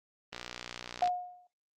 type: click train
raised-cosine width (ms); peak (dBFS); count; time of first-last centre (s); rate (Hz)
0.2; -22; 46; 0.33-1.075; 60.4
type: tone with exponential decay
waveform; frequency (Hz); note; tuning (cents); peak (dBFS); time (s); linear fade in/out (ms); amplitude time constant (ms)
sine; 719; F#5; -50; -22; 1.02-1.47; 2; 97
effects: noise-tail reverb RT60 0.2 s tail -24 dB re dry + Opus 24 kbps